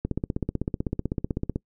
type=click train; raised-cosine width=3 ms; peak=-13 dBFS; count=25; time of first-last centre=0.05-1.559 s; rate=15.9 Hz; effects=noise-tail reverb RT60 0.1 s tail -25 dB re dry